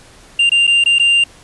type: tone with dropouts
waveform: triangle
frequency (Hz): 2790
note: F7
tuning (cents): -2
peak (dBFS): -7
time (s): 0.39-1.24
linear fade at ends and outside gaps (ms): 5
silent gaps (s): 0.495-0.517 / 0.669-0.675 / 0.84-0.859 / 0.986-0.996
effects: pink hiss -43 dBFS RMS until 1.43 s + resampled to 24000 Hz